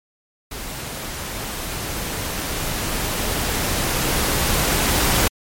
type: noise with level ramp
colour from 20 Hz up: pink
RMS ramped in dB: -31 to -17 dBFS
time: 0.51-5.28 s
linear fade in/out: 5 ms
effects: MP3 64 kbps